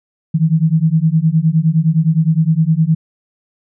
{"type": "beating tone pair", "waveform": "sine", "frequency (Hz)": [155.56, 165.26], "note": ["D#3", "E3"], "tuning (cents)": [0, 5], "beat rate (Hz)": 9.7, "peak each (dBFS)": -13, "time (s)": [0.34, 2.95], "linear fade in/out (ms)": 10, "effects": []}